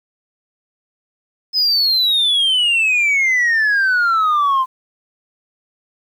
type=exponential sweep; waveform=sine; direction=down; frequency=5120 to 1026 Hz; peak=-10 dBFS; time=1.53-4.66 s; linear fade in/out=50 ms; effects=tanh soft clip ceiling -11 dBFS + 8-bit